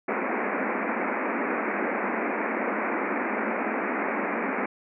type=band-pass noise; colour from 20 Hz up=pink; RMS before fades=-28 dBFS; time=0.08-4.66 s; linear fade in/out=5 ms; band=200 to 2400 Hz; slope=96 dB/octave; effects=none